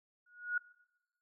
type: tone with exponential growth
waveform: sine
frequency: 1450 Hz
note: F#6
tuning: 35 cents flat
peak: -28 dBFS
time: 0.26-0.58 s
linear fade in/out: 5 ms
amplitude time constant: 69 ms
effects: noise-tail reverb RT60 1.0 s tail -22 dB re dry